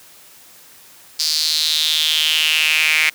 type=tone with high-pass filter sweep; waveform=sawtooth; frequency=155.56 Hz; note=D#3; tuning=in tune; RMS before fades=-17 dBFS; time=1.19-3.1 s; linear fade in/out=10 ms; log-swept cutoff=4800 to 2200 Hz; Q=5.6; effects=white hiss -45 dBFS RMS until 3.14 s + high-pass 80 Hz 12 dB/octave